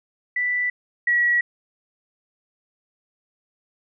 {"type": "tone pair in turn", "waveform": "sine", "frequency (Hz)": [1975.5, 1923.7], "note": ["B6", "B6"], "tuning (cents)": [0, -46], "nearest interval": "unison", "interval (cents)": 46, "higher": "first", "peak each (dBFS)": [-20, -16], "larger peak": "second", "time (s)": [[0.36, 0.7], [1.07, 1.41]], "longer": "neither", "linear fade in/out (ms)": 5, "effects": []}